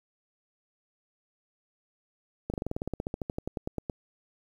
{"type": "slowing click train", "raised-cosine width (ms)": 2, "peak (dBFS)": -18, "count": 21, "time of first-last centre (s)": [2.5, 3.898], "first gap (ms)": 38, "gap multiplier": 1.06, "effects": ["9-bit"]}